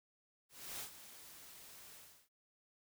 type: noise with ADSR envelope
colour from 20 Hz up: white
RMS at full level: -44 dBFS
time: 0.49-2.29 s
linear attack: 310 ms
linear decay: 94 ms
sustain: -12 dB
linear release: 340 ms
effects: none